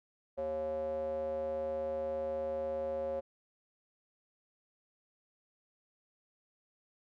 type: tone with band-pass filter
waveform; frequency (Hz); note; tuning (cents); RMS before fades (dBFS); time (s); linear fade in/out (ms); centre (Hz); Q
square; 77.9; D#2; +3; -36; 0.37-3.21; 20; 570; 9.8
effects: none